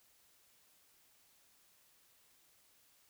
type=silence; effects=white hiss -69 dBFS RMS until 3.09 s